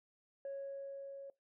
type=tone with level ramp; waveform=sine; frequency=552 Hz; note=C#5; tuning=7 cents flat; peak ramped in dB=-38 to -46 dBFS; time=0.45-1.3 s; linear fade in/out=2 ms; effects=noise-tail reverb RT60 0.2 s tail -21 dB re dry + tanh soft clip ceiling -38 dBFS